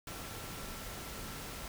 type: tone in noise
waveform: sine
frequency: 1349 Hz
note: E6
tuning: 40 cents sharp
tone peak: -55 dBFS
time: 0.07-1.68 s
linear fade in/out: 2 ms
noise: pink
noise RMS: -44 dBFS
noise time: 0.07-1.68 s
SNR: -14 dB
effects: none